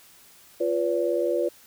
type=chord; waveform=sine; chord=B diminished; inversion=second; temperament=equal with one note detuned; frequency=349.2 / 493.9 / 572.9 Hz; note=F4 / B4 / D5; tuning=0 / 0 / -43 cents; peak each=-26 dBFS; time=0.6-1.49 s; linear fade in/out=10 ms; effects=white hiss -53 dBFS RMS until 1.66 s